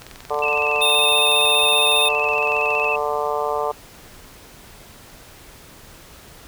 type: click train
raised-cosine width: 0.2 ms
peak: -20 dBFS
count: 62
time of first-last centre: 0.02-2.844 s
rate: 21.6 Hz
type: harmonic tone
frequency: 147.7 Hz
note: D3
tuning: 10 cents sharp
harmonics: 3 / 4 / 5 / 6 / 7 / 8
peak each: -25 / -26 / -27 / -28 / -28 / -29 dBFS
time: 0.3-3.72 s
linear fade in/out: 10 ms
type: tone with vibrato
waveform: sine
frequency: 2628 Hz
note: E7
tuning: 6 cents flat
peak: -20 dBFS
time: 0.42-2.96 s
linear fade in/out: 5 ms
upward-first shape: square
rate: 15 Hz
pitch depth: 30 cents each way
type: tone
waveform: square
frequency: 3631 Hz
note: A#7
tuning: 46 cents flat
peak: -17 dBFS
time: 0.81-2.09 s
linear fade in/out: 10 ms
effects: pink hiss -44 dBFS RMS until 6.47 s